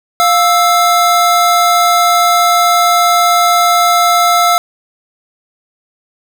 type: tone pair together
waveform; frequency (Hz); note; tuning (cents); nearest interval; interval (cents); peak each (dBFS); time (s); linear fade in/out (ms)
square; 703.1 / 1318.5; F5 / E6; +11 / 0; major seventh; 1089; -11; 0.2-4.58; 0
effects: none